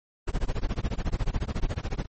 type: noise with tremolo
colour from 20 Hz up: brown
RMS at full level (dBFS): -24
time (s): 0.27-2.06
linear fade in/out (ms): 10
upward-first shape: sine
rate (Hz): 14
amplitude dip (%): 100
effects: MP3 32 kbps